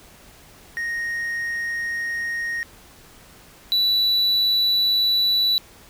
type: tone pair in turn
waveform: triangle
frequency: 1864.7 / 3951 Hz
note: A#6 / B7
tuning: 0 / 0 cents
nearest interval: octave + minor second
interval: 1300 cents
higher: second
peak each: -22 / -15 dBFS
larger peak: second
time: 0.77-2.63 / 3.72-5.58 s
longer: neither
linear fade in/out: 0 ms
effects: pink hiss -48 dBFS RMS until 5.89 s